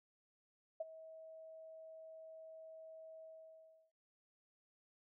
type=tone with ADSR envelope; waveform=sine; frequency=642 Hz; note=E5; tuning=46 cents flat; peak=-36 dBFS; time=0.8-3.92 s; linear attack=7 ms; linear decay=26 ms; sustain=-16 dB; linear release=690 ms; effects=none